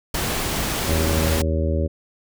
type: noise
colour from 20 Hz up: pink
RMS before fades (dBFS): -24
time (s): 0.14-1.42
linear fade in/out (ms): 5
type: harmonic tone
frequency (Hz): 79.7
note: D#2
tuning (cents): +42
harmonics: 1 / 2 / 3 / 4 / 5 / 6 / 7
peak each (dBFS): -20 / -29 / -29 / -30 / -30 / -34 / -28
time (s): 0.87-1.88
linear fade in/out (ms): 20
effects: none